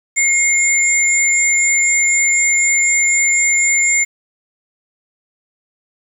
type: tone pair together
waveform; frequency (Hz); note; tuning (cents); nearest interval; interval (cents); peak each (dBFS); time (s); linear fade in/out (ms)
sine; 2146 / 7202; C7 / A8; +43 / +39; octave + major sixth; 2096; -14; 0.16-4.05; 20
effects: 7-bit